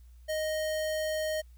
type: tone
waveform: square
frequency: 622.3 Hz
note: D#5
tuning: in tune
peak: -30 dBFS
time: 0.28-1.42 s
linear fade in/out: 20 ms
effects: added 60 Hz sine -50 dBFS peak until 1.57 s + white hiss -71 dBFS RMS until 1.57 s